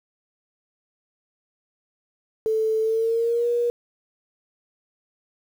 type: tone with pitch glide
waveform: sine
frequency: 440 to 477.1 Hz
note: A4 to A#4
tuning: 0 to +40 cents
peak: -19 dBFS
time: 2.46-3.7 s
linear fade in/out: 0 ms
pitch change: +140 cents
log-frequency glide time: 2.81-3.48 s
effects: 8-bit